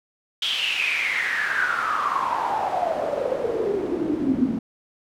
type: noise with band-pass filter sweep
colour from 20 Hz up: pink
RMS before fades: -24 dBFS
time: 0.42-4.59 s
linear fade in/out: 5 ms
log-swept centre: 3300 to 230 Hz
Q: 8.9
effects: none